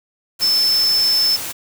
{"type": "tone in noise", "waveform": "sine", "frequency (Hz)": 5274, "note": "E8", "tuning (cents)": 0, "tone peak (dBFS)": -13, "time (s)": [0.41, 1.37], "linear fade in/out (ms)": 20, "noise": "white", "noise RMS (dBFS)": -27, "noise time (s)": [0.39, 1.53], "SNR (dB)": 11, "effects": []}